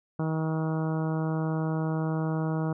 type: harmonic tone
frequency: 158.9 Hz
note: D#3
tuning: 37 cents sharp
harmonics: 1 / 2 / 3 / 4 / 5 / 6 / 7 / 8 / 9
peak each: -27 / -33 / -37 / -39 / -41 / -43 / -44 / -45 / -46 dBFS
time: 0.19-2.73 s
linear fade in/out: 5 ms
effects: none